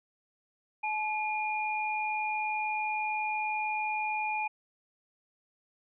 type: tone pair together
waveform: sine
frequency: 857 / 2424 Hz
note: A5 / D#7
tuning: -46 / -46 cents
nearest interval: octave + tritone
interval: 1800 cents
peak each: -31 / -33 dBFS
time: 0.83-4.48 s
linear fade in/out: 10 ms
effects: none